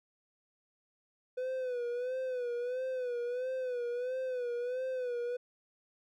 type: tone with vibrato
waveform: triangle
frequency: 498.6 Hz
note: B4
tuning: 16 cents sharp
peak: -31 dBFS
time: 1.37-5.37 s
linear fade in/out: 10 ms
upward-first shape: sine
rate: 1.5 Hz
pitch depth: 74 cents each way
effects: none